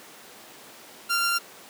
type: tone pair together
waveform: sawtooth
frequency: 1385 / 5549 Hz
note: F6 / F8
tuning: -15 / -12 cents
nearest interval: 2 octaves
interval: 2403 cents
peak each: -19 / -29 dBFS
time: 1.09-1.39 s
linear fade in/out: 20 ms
effects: pink hiss -46 dBFS RMS until 1.69 s + high-pass 300 Hz 12 dB/octave